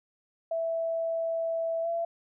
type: tone with pitch glide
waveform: sine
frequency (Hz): 659.3 to 673.9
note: E5 to E5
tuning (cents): 0 to +38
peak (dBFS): -27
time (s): 0.51-2.05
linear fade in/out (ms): 5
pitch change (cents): +38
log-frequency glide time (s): 1.82-1.88
effects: none